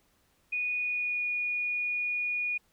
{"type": "tone with pitch glide", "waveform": "sine", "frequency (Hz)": [2468, 2450], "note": ["D#7", "D#7"], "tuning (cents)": [-15, -27], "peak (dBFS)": -28, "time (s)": [0.52, 2.58], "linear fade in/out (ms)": 10, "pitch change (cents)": -12, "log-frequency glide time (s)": [0.77, 1.25], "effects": ["pink hiss -69 dBFS RMS until 2.72 s"]}